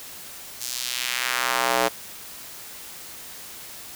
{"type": "tone with high-pass filter sweep", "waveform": "square", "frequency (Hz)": 62.1, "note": "B1", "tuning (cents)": 10, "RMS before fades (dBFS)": -25, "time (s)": [0.6, 1.89], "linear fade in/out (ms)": 20, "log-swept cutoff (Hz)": [6200, 530], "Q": 1.2, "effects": ["white hiss -40 dBFS RMS until 3.95 s"]}